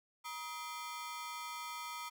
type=ring-modulated tone; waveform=sawtooth; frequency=1108.7 Hz; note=C#6; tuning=in tune; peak=-35 dBFS; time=0.24-2.1 s; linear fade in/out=20 ms; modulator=156 Hz; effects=none